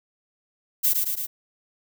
violet noise with echo, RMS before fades -20 dBFS, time 0.83-0.94 s, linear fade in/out 20 ms, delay 110 ms, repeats 3, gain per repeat -3 dB, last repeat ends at 1.27 s, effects none

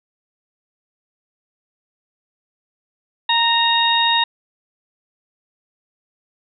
harmonic tone with a mistuned harmonic, 932.3 Hz, A#5, in tune, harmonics 1 / 2 / 3 / 4, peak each -18 / -22 / -23 / -17 dBFS, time 3.29-4.24 s, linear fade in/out 5 ms, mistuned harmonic 2, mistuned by -17 cents, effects none

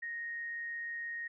sine tone with amplitude modulation, 1864.7 Hz, A#6, in tune, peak -36 dBFS, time 0.02-1.28 s, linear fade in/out 10 ms, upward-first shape sine, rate 146 Hz, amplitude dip 25%, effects none

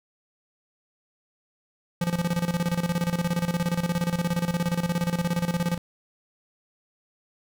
square tone with tremolo, 172.8 Hz, F3, 18 cents flat, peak -22 dBFS, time 2.01-5.78 s, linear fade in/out 5 ms, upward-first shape square, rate 17 Hz, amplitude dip 75%, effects none

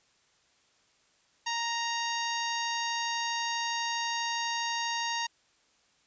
harmonic tone, 932.3 Hz, A#5, in tune, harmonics 1 / 2 / 3 / 4 / 5 / 6 / 7, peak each -33 / -36 / -38 / -39 / -40 / -41 / -41 dBFS, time 1.46-5.27 s, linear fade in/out 10 ms, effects white hiss -67 dBFS RMS until 6.06 s + resampled to 16000 Hz

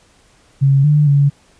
sine tone with pitch steps, 137.4 / 148.8 / 141.8 Hz, C#3 / D3 / C#3, -15 / +23 / +40 cents, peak -8 dBFS, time 0.61-1.3 s, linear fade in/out 20 ms, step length 230 ms, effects pink hiss -52 dBFS RMS until 1.59 s + resampled to 22050 Hz

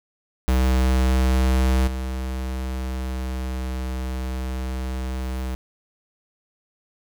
square tone with level steps, 64.3 Hz, C2, 30 cents flat, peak -17 / -26 dBFS, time 0.48-5.55 s, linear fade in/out 0 ms, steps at 1.87 s, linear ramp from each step 5 ms, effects 9-bit

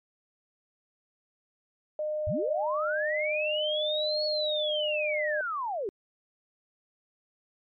sine tone with pitch glide, 609 to 605.1 Hz, D#5 to D#5, -37 to -48 cents, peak -28 dBFS, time 1.99-5.41 s, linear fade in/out 2 ms, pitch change -11 cents, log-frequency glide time 4-4.92 s
sine linear two-way sweep, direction up then down, 65.7 to 4400 to 361.5 Hz, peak -29 dBFS, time 2.27-5.89 s, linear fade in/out 0 ms, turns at 4.25 s
effects MP3 48 kbps

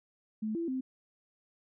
sine tone with pitch steps, 216.7 / 335.9 / 260 Hz, A3 / E4 / C4, -26 / +33 / -11 cents, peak -31 dBFS, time 0.42-0.81 s, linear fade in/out 10 ms, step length 130 ms, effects none

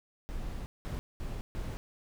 brown noise bursts at uneven times, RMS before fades -37 dBFS, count 4, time 0.29-0.66 / 0.85-0.99 / 1.2-1.41 / 1.55-1.77 s, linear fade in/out 0 ms, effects none

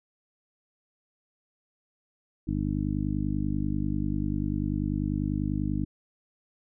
harmonic tone, 50.2 Hz, G1, 42 cents sharp, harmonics 1 / 2 / 3 / 4 / 5 / 6, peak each -33 / -33 / -33 / -33 / -33 / -33 dBFS, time 2.47-5.85 s, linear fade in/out 10 ms, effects none

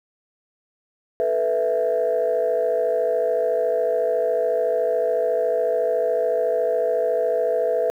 sine chord, A suspended second, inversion none, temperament equal, 440 / 493.9 / 659.3 Hz, A4 / B4 / E5, 0 / 0 / 0 cents, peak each -24 / -21 / -21 dBFS, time 1.2-7.9 s, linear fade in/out 0 ms, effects tanh soft clip ceiling -12 dBFS + 9-bit

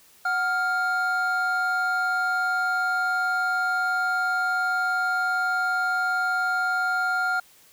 triangle tone pair together, 742 / 1400.7 Hz, F#5 / F6, +5 / +5 cents, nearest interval major seventh, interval 1100 cents, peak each -26 / -21 dBFS, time 0.25-7.4 s, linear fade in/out 5 ms, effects white hiss -55 dBFS RMS until 7.72 s

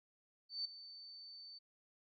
sine tone with ADSR envelope, 4542 Hz, C#8, 41 cents sharp, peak -36 dBFS, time 0.49-1.59 s, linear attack 160 ms, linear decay 7 ms, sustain -15 dB, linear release 15 ms, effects none

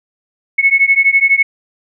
sine beating tone pair, 2193 / 2205 Hz, C#7 / C#7, -19 / -10 cents, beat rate 12 Hz, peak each -11 dBFS, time 0.58-1.43 s, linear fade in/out 10 ms, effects none

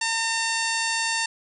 harmonic tone with a mistuned harmonic, 908 Hz, A#5, 46 cents flat, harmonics 1 / 2 / 3 / 4 / 5 / 6 / 7 / 8 / 9 / 10, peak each -30 / -28 / -30 / -35 / -31 / -35 / -37 / -33 / -39 / -37 dBFS, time 0.01-1.26 s, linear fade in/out 5 ms, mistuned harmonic 7, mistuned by -31 cents, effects none

